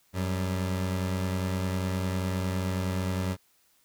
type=tone pair together; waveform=25% pulse; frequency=92.5 / 194.76 Hz; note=F#2 / G3; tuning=0 / -11 cents; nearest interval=octave + minor second; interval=1289 cents; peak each=-24 / -34 dBFS; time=0.13-3.37 s; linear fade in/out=50 ms; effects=white hiss -66 dBFS RMS until 3.84 s